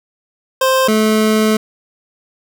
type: tone pair in turn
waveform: 25% pulse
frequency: 524 / 216.7 Hz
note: C5 / A3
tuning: +2 / -26 cents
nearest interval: octave + minor third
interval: 1528 cents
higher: first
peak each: -7 dBFS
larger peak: neither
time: 0.61-0.88 / 0.88-1.57 s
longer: second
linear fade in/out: 5 ms
effects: none